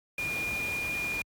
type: tone in noise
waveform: sine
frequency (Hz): 2425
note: D#7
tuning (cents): -45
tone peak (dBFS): -30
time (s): 0.18-1.22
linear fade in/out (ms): 2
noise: pink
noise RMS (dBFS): -40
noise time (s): 0.18-1.22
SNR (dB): +7
effects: high-pass 60 Hz 12 dB/octave + AAC 64 kbps